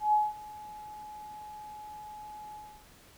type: tone with ADSR envelope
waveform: sine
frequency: 846 Hz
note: G#5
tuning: 32 cents sharp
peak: -20 dBFS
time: 0-2.86 s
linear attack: 130 ms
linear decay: 200 ms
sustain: -22 dB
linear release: 310 ms
effects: pink hiss -57 dBFS RMS until 3.17 s